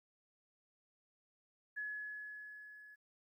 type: tone with level ramp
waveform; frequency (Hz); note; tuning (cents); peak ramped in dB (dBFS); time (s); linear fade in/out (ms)
sine; 1697; G#6; +37; -38 to -55; 1.76-2.96; 20
effects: 13-bit